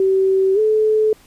sine tone with pitch glide, 382.9 to 432.3 Hz, G4 to A4, -41 to -31 cents, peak -12 dBFS, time 0-1.13 s, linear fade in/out 2 ms, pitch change +210 cents, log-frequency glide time 0.54-0.59 s, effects pink hiss -50 dBFS RMS until 1.26 s + resampled to 32000 Hz

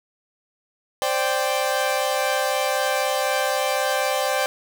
sawtooth chord, C suspended second, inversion none, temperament equal, 523.3 / 587.3 / 784 Hz, C5 / D5 / G5, 0 / 0 / 0 cents, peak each -21 dBFS, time 1.02-4.46 s, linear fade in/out 0 ms, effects none

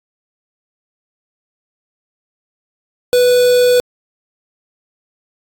triangle tone with quantisation, 493.9 Hz, B4, in tune, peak -6 dBFS, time 3.13-3.8 s, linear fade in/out 0 ms, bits 3, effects AAC 64 kbps

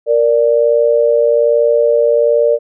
sine tone pair together, 466.2 / 587.4 Hz, A#4 / D5, 0 / 0 cents, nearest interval major third, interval 400 cents, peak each -11 dBFS, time 0.06-2.59 s, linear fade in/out 50 ms, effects none

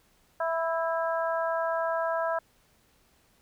harmonic tone with a mistuned harmonic, 329.6 Hz, E4, in tune, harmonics 2 / 3 / 4 / 5, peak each -28 / -32 / -34 / -36 dBFS, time 0.4-2.39 s, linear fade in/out 5 ms, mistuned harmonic 5, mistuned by -25 cents, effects pink hiss -65 dBFS RMS until 3.41 s

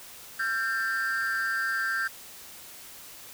triangle tone with amplitude modulation, 1579 Hz, G6, 12 cents sharp, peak -20 dBFS, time 0.39-2.08 s, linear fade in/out 10 ms, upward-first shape sine, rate 220 Hz, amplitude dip 95%, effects white hiss -46 dBFS RMS until 3.33 s

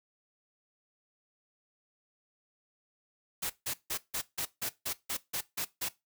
white noise bursts, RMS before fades -34 dBFS, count 11, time 3.42-5.889 s, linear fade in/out 10 ms, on 79 ms, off 160 ms, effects noise-tail reverb RT60 0.2 s tail -18 dB re dry

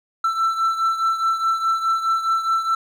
triangle beating tone pair, 1333 / 1337.8 Hz, E6 / E6, +19 / +25 cents, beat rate 4.8 Hz, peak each -17 / -23 dBFS, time 0.24-2.75 s, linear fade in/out 5 ms, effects none

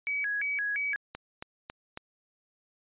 sine tone with vibrato, 1947 Hz, B6, 25 cents flat, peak -28 dBFS, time 0.07-0.96 s, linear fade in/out 0 ms, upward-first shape square, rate 2.9 Hz, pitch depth 270 cents each way
click train, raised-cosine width 0.3 ms, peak -22 dBFS, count 4, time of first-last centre 1.15-1.974 s, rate 3.64 Hz
effects resampled to 8000 Hz

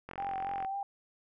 click train, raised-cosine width 0.5 ms, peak -27 dBFS, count 26, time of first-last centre 0.09-0.648 s, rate 44.8 Hz
sine tone with vibrato, 784 Hz, G5, in tune, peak -33 dBFS, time 0.18-0.83 s, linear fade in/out 2 ms, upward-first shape sine, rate 3.7 Hz, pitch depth 32 cents each way
effects none

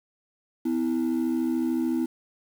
triangle ring-modulated tone, 288.6 Hz, D4, 30 cents flat, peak -17 dBFS, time 0.65-2.06 s, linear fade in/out 10 ms, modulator 36.8 Hz, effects tanh soft clip ceiling -16 dBFS + 8-bit

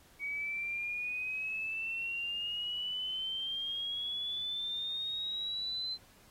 sine exponential sweep, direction up, 2251 to 4094 Hz, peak -34 dBFS, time 0.19-5.98 s, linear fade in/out 50 ms, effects pink hiss -62 dBFS RMS until 6.3 s + AAC 48 kbps

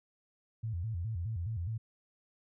sine tone with vibrato, 98 Hz, G2, in tune, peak -33 dBFS, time 0.63-1.78 s, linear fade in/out 10 ms, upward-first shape square, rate 4.8 Hz, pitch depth 230 cents each way, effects none

